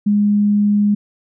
sine tone, 206.2 Hz, G#3, 12 cents flat, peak -11 dBFS, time 0.06-0.95 s, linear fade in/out 10 ms, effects none

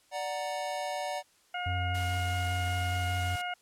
square chord, D augmented, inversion none, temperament equal, 587.3 / 740 / 932.3 Hz, D5 / F#5 / A#5, 0 / 0 / 0 cents, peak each -37 / -36 / -41 dBFS, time 0.11-1.23 s, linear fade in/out 50 ms
harmonic tone, 716 Hz, F5, 43 cents sharp, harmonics 1 / 2 / 3 / 4, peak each -35 / -38 / -40 / -41 dBFS, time 1.54-3.54 s, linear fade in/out 5 ms
triangle tone with vibrato, 90.5 Hz, F#2, 38 cents flat, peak -28 dBFS, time 1.66-3.36 s, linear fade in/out 5 ms, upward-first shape triangle, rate 12 Hz, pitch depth 14 cents each way
white noise, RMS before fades -43 dBFS, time 1.94-3.42 s, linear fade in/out 10 ms
effects white hiss -65 dBFS RMS until 3.61 s + low-pass 10000 Hz 12 dB/octave

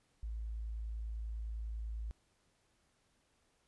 sine tone, 55 Hz, A1, in tune, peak -38 dBFS, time 0.23-2.11 s, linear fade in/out 0 ms, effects pink hiss -75 dBFS RMS until 3.67 s + resampled to 24000 Hz

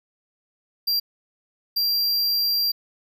square tone bursts at uneven times, 4742 Hz, D8, 16 cents sharp, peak -20 dBFS, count 2, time 0.87-1 / 1.76-2.72 s, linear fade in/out 10 ms, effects none

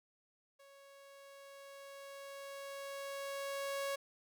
sawtooth tone with level ramp, 554.4 Hz, C#5, in tune, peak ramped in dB -55 to -32 dBFS, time 0.59-3.96 s, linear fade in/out 10 ms, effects none

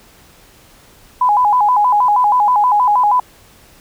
sine tone with vibrato, 911 Hz, A#5, 40 cents flat, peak -9 dBFS, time 1.21-3.2 s, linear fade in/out 5 ms, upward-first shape square, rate 6.3 Hz, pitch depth 160 cents each way, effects pink hiss -46 dBFS RMS until 3.8 s

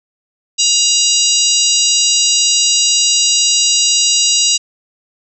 harmonic tone with a mistuned harmonic, 962 Hz, B5, 46 cents flat, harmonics 3 / 4 / 5 / 6 / 7 / 8, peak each -17 / -17 / -17 / -17 / -17 / -17 dBFS, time 0.58-4.58 s, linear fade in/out 20 ms, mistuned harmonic 3, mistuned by -38 cents, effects none

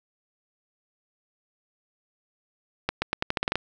accelerating click train, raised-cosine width 0.3 ms, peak -8 dBFS, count 10, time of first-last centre 2.89-3.556 s, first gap 130 ms, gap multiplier 0.85, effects none

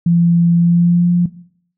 sine tone with pitch glide, 170.6 to 175.09 Hz, F3 to F3, -40 to +5 cents, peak -9 dBFS, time 0.06-1.26 s, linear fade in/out 5 ms, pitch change +45 cents, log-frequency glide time 0.55-1.11 s, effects noise-tail reverb RT60 0.6 s tail -17 dB re dry

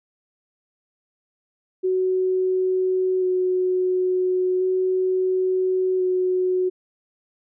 sine tone with vibrato, 370 Hz, F#4, in tune, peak -18 dBFS, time 1.83-6.7 s, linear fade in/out 20 ms, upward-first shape square, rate 0.36 Hz, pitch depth 10 cents each way, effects none

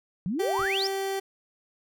sine exponential sweep, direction up, 163.3 to 5588 Hz, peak -26 dBFS, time 0.26-0.87 s, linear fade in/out 0 ms
30% pulse tone, 389 Hz, G4, 13 cents flat, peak -25 dBFS, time 0.39-1.2 s, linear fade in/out 10 ms
brown noise with exponential decay, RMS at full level -36 dBFS, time 0.59-0.74 s, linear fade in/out 2 ms, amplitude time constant 32 ms
effects none

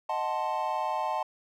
triangle chord, D# diminished seventh, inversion none, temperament equal, 622.3 / 740 / 880 / 1046.5 Hz, D#5 / F#5 / A5 / C6, 0 / 0 / 0 / 0 cents, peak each -33 / -32 / -29 / -33 dBFS, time 0.09-1.23 s, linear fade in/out 5 ms, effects none

